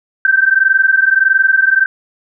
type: tone pair together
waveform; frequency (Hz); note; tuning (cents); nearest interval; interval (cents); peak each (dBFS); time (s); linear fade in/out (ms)
sine; 1546.4 / 1568; G6 / G6; -24 / 0; unison; 24; -11; 0.25-1.86; 2
effects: none